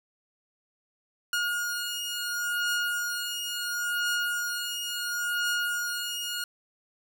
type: beating tone pair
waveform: sawtooth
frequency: 1432 / 1432.72 Hz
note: F6 / F6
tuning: +43 / +44 cents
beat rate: 0.72 Hz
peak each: -28 / -27 dBFS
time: 1.33-6.44 s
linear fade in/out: 2 ms
effects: none